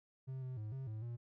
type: tone with pitch steps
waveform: triangle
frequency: 131.7 / 128.8 / 107 / 133.3 / 108.7 / 118.7 Hz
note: C3 / C3 / A2 / C3 / A2 / A#2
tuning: +12 / -27 / -48 / +33 / -21 / +32 cents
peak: -39 dBFS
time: 0.27-1.17 s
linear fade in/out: 20 ms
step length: 150 ms
effects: none